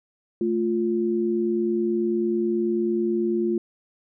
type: tone pair together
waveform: sine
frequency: 220 / 349.2 Hz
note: A3 / F4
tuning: 0 / 0 cents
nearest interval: minor sixth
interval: 800 cents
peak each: -25 / -22 dBFS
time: 0.41-3.58 s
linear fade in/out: 2 ms
effects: none